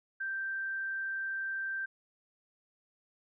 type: tone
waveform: sine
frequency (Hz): 1568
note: G6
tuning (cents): 0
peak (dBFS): -33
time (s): 0.2-1.86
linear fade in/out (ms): 10
effects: none